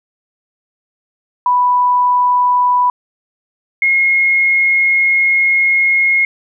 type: tone pair in turn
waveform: sine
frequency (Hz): 988 / 2155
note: B5 / C#7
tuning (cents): 0 / -49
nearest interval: octave + major second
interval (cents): 1351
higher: second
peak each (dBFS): -9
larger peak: neither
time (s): 1.46-2.9 / 3.82-6.25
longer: second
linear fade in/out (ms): 2
effects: none